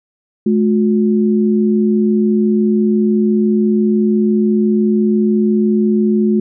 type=tone pair together; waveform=sine; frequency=214.1 / 360 Hz; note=A3 / F#4; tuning=-47 / -47 cents; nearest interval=major sixth; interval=900 cents; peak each=-11 / -16 dBFS; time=0.46-6.4 s; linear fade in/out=5 ms; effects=none